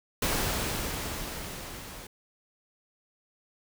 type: noise with level ramp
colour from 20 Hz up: pink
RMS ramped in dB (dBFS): -27 to -44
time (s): 0.22-2.07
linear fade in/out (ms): 5
effects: none